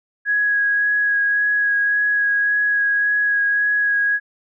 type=tone with vibrato; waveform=sine; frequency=1661 Hz; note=G#6; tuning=in tune; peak=-15 dBFS; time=0.25-4.2 s; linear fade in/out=50 ms; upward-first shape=sine; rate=1.8 Hz; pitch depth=12 cents each way; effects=none